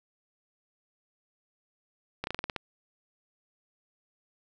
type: slowing click train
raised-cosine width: 0.3 ms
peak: -16 dBFS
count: 8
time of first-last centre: 2.24-2.563 s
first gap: 31 ms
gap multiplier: 1.13
effects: none